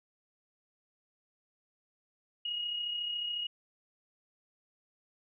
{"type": "tone with amplitude modulation", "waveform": "sine", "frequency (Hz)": 2883, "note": "F#7", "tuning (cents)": -46, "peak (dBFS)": -31, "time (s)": [2.45, 3.47], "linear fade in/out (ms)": 5, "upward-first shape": "sine", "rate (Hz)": 34, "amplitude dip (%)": 40, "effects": []}